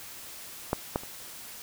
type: clicks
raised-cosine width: 1 ms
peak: -11 / -12 / -29 dBFS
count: 3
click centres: 0.731 / 0.959 / 1.035 s
effects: white hiss -44 dBFS RMS until 1.62 s